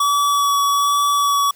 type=tone with vibrato; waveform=square; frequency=1140 Hz; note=C#6; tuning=48 cents sharp; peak=-15 dBFS; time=0-1.51 s; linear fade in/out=5 ms; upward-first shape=sine; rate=1.2 Hz; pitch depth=11 cents each way; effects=white hiss -51 dBFS RMS until 1.55 s + high-pass 80 Hz 12 dB/octave